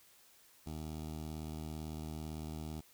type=tone with notch filter; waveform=15% pulse; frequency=77.9 Hz; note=D#2; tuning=3 cents sharp; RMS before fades=-43 dBFS; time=0.66-2.81 s; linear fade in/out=10 ms; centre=1700 Hz; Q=0.74; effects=white hiss -64 dBFS RMS until 2.93 s